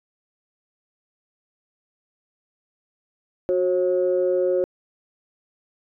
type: tone pair together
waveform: sine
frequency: 366 / 541 Hz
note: F#4 / C#5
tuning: -19 / -42 cents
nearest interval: perfect fifth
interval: 677 cents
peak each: -20 dBFS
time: 3.49-4.64 s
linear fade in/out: 0 ms
effects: tanh soft clip ceiling -11 dBFS